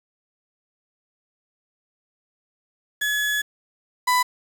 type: tone pair in turn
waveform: 35% pulse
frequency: 1700 / 996.3 Hz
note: G#6 / B5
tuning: +40 / +15 cents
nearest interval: major sixth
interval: 925 cents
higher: first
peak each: -19 / -15 dBFS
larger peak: second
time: 3.01-3.42 / 4.07-4.23 s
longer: first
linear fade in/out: 10 ms
effects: 7-bit